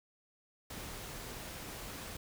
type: noise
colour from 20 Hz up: pink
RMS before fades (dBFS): -45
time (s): 0.7-2.17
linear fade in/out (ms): 5
effects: none